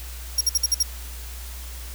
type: tone bursts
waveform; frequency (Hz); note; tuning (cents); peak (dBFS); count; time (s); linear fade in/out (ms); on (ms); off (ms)
sawtooth; 5600; F8; +4; -14; 6; 0.38-0.829; 5; 29; 55
effects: added 60 Hz sine -34 dBFS peak until 1.94 s + white hiss -41 dBFS RMS until 1.94 s